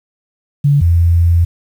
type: tone pair in turn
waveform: sine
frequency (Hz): 143.1 / 85.09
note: D3 / F2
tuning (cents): -45 / -45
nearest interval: major sixth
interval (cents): 900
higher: first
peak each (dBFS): -7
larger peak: neither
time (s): 0.64-0.81 / 0.81-1.45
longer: second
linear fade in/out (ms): 10
effects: 7-bit